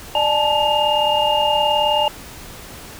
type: tone cluster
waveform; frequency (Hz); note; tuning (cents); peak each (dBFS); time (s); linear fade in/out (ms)
sine; 596 / 848 / 887 / 2825; D5 / G#5 / A5 / F7; +25 / +36 / +14 / +19; -20; 0.15-2.08; 2
effects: pink hiss -37 dBFS RMS until 2.99 s